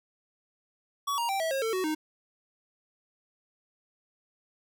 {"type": "tone with pitch steps", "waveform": "square", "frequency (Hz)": [1130, 939.3, 780.8, 649, 539.5, 448.4, 372.8, 309.9], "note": ["C#6", "A#5", "G5", "E5", "C#5", "A4", "F#4", "D#4"], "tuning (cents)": [33, 13, -7, -27, -47, 33, 13, -7], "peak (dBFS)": -28, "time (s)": [1.07, 1.95], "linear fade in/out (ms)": 10, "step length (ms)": 110, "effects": []}